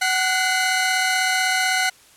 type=tone cluster; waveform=sawtooth; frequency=751 / 1466 / 2056 Hz; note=F#5 / F#6 / C7; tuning=+26 / -16 / -31 cents; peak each=-19 dBFS; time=0.01-1.9 s; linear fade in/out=10 ms; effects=white hiss -51 dBFS RMS until 2.16 s + low-pass 11000 Hz 12 dB/octave